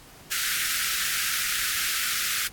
pink high-pass noise, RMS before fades -27 dBFS, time 0.31-2.48 s, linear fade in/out 10 ms, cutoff 1300 Hz, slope 96 dB/octave, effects pink hiss -49 dBFS RMS until 2.52 s + AAC 64 kbps

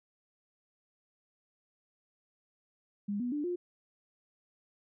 sine tone with pitch steps, 203.5 / 244.8 / 294.5 / 354.3 Hz, G#3 / B3 / D4 / F4, -35 / -15 / +5 / +25 cents, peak -31 dBFS, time 3.08-3.56 s, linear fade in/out 10 ms, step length 120 ms, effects none

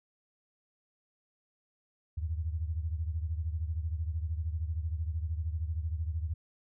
sine beating tone pair, 77.9 / 90.9 Hz, D#2 / F#2, +3 / -30 cents, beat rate 13 Hz, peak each -32 / -37 dBFS, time 2.17-6.34 s, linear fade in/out 10 ms, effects none

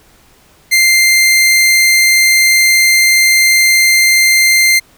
sawtooth tone, 2093 Hz, C7, in tune, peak -3 dBFS, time 0.71-4.8 s, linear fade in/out 20 ms, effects pink hiss -47 dBFS RMS until 4.97 s

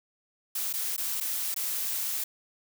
blue noise with dropouts, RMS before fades -31 dBFS, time 0.55-2.24 s, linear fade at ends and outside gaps 5 ms, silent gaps 0.729-0.736 / 0.965-0.978 / 1.203-1.208 / 1.543-1.562 s, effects none

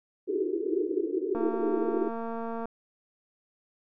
pink band-pass noise, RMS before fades -29 dBFS, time 0.27-2.09 s, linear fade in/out 10 ms, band 310 to 440 Hz, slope 96 dB/octave
click train, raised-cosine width 1 ms, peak -23 dBFS, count 300, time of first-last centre 1.35-2.656 s, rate 229 Hz
effects none

